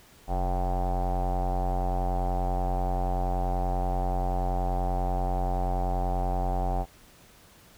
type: tone with low-pass filter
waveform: square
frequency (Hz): 45.2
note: F#1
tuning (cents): -40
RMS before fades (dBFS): -27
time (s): 0.27-6.86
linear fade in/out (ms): 50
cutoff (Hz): 760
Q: 8.7
effects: pink hiss -55 dBFS RMS until 7.77 s